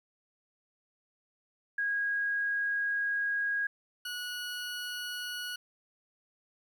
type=tone pair in turn; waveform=sine / 20% pulse; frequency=1642 / 1462.9 Hz; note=G#6 / F#6; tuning=-20 / -20 cents; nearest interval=major second; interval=200 cents; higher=first; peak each=-28 / -31 dBFS; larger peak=first; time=1.78-3.67 / 4.05-5.56 s; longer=first; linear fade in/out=5 ms; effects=11-bit